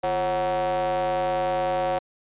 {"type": "ring-modulated tone", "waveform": "square", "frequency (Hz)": 98, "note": "G2", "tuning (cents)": 0, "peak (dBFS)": -20, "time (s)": [0.03, 1.99], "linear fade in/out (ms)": 10, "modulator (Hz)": 641, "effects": ["resampled to 8000 Hz"]}